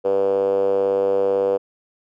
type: tone with band-pass filter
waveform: 5% pulse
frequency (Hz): 98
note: G2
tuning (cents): 0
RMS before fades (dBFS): -19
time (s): 0.04-1.58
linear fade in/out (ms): 20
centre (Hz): 480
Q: 7.7
effects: none